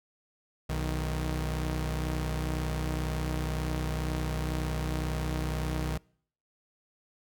sawtooth tone pair together, 62 / 156.23 Hz, B1 / D#3, +7 / +7 cents, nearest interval octave + major third, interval 1600 cents, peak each -27 / -30 dBFS, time 0.69-5.98 s, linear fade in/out 10 ms, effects noise-tail reverb RT60 0.6 s tail -26 dB re dry

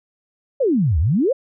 sine exponential two-way sweep, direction down then up, 587 to 69.3 to 587 Hz, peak -14 dBFS, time 0.6-1.33 s, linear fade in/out 10 ms, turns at 0.99 s, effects none

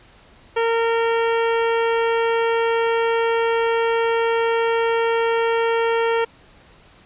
harmonic tone, 459.4 Hz, A#4, 25 cents flat, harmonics 1 / 2 / 3 / 4 / 5 / 6 / 7, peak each -18 / -24 / -28 / -30 / -32 / -34 / -35 dBFS, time 0.56-6.25 s, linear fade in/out 10 ms, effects pink hiss -50 dBFS RMS until 7.05 s + resampled to 8000 Hz

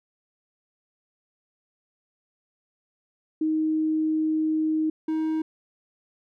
sine / triangle tone pair in turn, 313.3 / 315.8 Hz, D#4 / D#4, +12 / +26 cents, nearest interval unison, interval 14 cents, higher second, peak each -21 dBFS, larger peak neither, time 3.41-4.9 / 5.08-5.42 s, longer first, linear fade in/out 5 ms, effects none

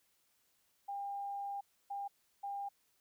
sine tone bursts at uneven times, 801 Hz, G5, 37 cents sharp, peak -38 dBFS, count 3, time 0.88-1.61 / 1.9-2.08 / 2.43-2.69 s, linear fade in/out 10 ms, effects white hiss -75 dBFS RMS until 3 s

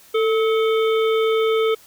harmonic tone with a mistuned harmonic, 444.5 Hz, A4, 18 cents sharp, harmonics 1 / 3 / 5 / 7 / 8, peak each -16 / -26 / -30 / -33 / -34 dBFS, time 0.14-1.75 s, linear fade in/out 10 ms, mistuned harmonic 3, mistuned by -62 cents, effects white hiss -49 dBFS RMS until 1.86 s

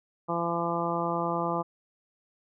harmonic tone, 170 Hz, F3, 46 cents flat, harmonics 1 / 2 / 3 / 4 / 5 / 6 / 7, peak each -34 / -34 / -34 / -34 / -34 / -34 / -34 dBFS, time 0.28-1.63 s, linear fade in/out 20 ms, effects none

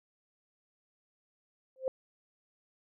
sine tone with exponential growth, 523.3 Hz, C5, in tune, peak -24 dBFS, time 1.76-1.88 s, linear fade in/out 1 ms, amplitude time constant 25 ms, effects none

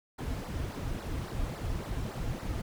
brown noise with flanger, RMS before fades -35 dBFS, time 0.18-2.62 s, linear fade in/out 10 ms, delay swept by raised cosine 0.3 to 5.4 ms, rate 3.6 Hz, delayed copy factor -0.85, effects none

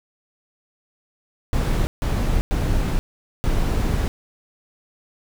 brown noise bursts at uneven times, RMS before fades -20 dBFS, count 4, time 1.53-1.87 / 2.02-2.41 / 2.51-2.99 / 3.44-4.08 s, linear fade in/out 0 ms, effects none

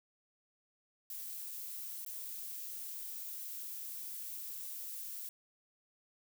violet noise with dropouts, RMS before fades -44 dBFS, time 1.1-5.29 s, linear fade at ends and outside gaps 2 ms, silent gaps 2.05-2.062 s, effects none

